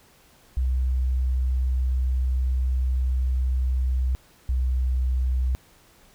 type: tone pair in turn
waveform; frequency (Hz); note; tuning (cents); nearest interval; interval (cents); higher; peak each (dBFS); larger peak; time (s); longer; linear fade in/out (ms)
sine; 63.8 / 63.49; C2 / B1; -43 / +49; unison; 8; first; -20; neither; 0.57-4.15 / 4.49-5.55; first; 0
effects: pink hiss -56 dBFS RMS until 6.14 s